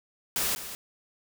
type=noise with echo; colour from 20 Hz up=white; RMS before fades=-28 dBFS; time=0.36-0.55 s; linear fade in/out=0 ms; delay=200 ms; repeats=1; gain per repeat=-11 dB; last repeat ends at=0.75 s; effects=none